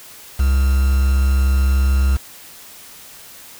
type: tone with quantisation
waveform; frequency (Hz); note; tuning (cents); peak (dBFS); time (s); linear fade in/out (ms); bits
triangle; 66.5; C2; +29; -10; 0.39-2.17; 10; 5
effects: white hiss -40 dBFS RMS until 3.59 s